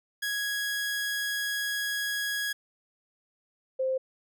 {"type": "tone pair in turn", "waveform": ["sawtooth", "sine"], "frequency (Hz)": [1661.2, 523.2], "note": ["G#6", "C5"], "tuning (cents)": [0, 0], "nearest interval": "octave + minor sixth", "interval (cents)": 2000, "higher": "first", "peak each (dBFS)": -25, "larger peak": "neither", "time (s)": [[0.22, 2.53], [3.79, 3.98]], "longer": "first", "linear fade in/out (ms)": 10, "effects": []}